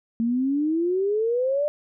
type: exponential sweep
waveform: sine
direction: up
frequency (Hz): 225.4 to 601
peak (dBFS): -20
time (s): 0.2-1.68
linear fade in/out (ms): 0
effects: none